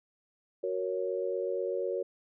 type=chord; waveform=sine; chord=F# major; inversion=none; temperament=equal; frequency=370 / 466.2 / 554.4 Hz; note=F#4 / A#4 / C#5; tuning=0 / 0 / 0 cents; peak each=-34 dBFS; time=0.63-2.03 s; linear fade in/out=10 ms; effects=none